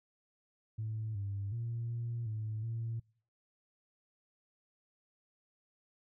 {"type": "tone with pitch steps", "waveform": "sine", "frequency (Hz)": [109.6, 99.9, 116.6, 117.5, 108.7, 114.5], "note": ["A2", "G2", "A#2", "A#2", "A2", "A#2"], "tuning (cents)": [-6, 33, 1, 14, -21, -31], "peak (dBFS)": -34, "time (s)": [0.78, 3], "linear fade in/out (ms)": 10, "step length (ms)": 370, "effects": ["noise-tail reverb RT60 0.5 s tail -25 dB re dry", "tanh soft clip ceiling -31 dBFS"]}